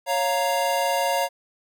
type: chord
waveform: square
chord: Bb minor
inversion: first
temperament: equal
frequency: 554.4 / 698.5 / 932.3 Hz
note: Db5 / F5 / Bb5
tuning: 0 / 0 / 0 cents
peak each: -26 dBFS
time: 0.06-1.29 s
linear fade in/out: 50 ms
effects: none